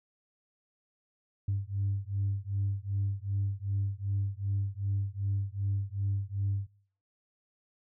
sine beating tone pair, 98 / 100.6 Hz, G2 / G2, 0 / +45 cents, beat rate 2.6 Hz, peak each -31 dBFS, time 1.48-6.67 s, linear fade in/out 5 ms, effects noise-tail reverb RT60 0.5 s tail -23 dB re dry + tanh soft clip ceiling -23 dBFS

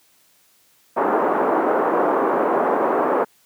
pink band-pass noise, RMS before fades -19 dBFS, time 0.96-3.25 s, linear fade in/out 20 ms, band 310 to 1200 Hz, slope 24 dB/octave, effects white hiss -58 dBFS RMS until 3.45 s + high-pass 80 Hz 12 dB/octave

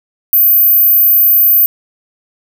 sine tone, 14370 Hz, A9, 35 cents sharp, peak -5 dBFS, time 0.33-1.66 s, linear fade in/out 0 ms, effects none

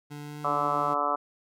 25% pulse tone with pitch glide, 146.83 to 149.14 Hz, D3 to D3, 0 to +27 cents, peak -34 dBFS, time 0.1-0.95 s, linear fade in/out 20 ms, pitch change +27 cents, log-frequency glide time 0.21-0.45 s
harmonic tone, 145.3 Hz, D3, 18 cents flat, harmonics 2 / 3 / 4 / 5 / 6 / 7 / 8 / 9, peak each -39 / -38 / -33 / -32 / -36 / -31 / -30 / -30 dBFS, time 0.44-1.16 s, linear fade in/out 10 ms
effects none

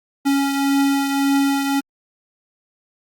square beating tone pair, 277.2 / 279 Hz, C#4 / C#4, 0 / +11 cents, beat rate 1.8 Hz, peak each -17 / -26 dBFS, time 0.25-1.81 s, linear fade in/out 20 ms, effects Opus 48 kbps

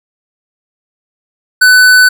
sine tone with hard clipping, 1500 Hz, F#6, 23 cents sharp, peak -4 dBFS, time 1.61-2.09 s, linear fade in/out 10 ms, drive 16 dB, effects none

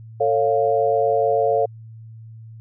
sine chord, A augmented, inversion none, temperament equal with one note detuned, 447.7 / 554.4 / 698.5 Hz, A4 / C#5 / E#5, +30 / 0 / 0 cents, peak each -20 dBFS, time 0.2-1.66 s, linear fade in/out 10 ms, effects added 112 Hz sine -37 dBFS peak until 2.6 s

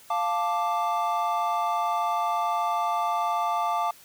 triangle chord, D minor, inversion first, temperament equal, 698.5 / 880 / 1174.7 Hz, F5 / A5 / D6, 0 / 0 / 0 cents, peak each -26 dBFS, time 0.1-3.91 s, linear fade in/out 5 ms, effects white hiss -52 dBFS RMS until 4.04 s

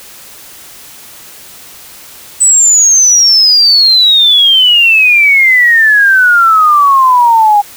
sine exponential sweep, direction down, 8070 to 809 Hz, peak -3 dBFS, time 2.4-7.62 s, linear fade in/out 20 ms, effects white hiss -33 dBFS RMS until 7.76 s

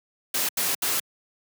white noise bursts at uneven times, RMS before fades -25 dBFS, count 3, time 0.34-0.49 / 0.57-0.75 / 0.82-1 s, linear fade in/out 5 ms, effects high-pass 150 Hz 12 dB/octave

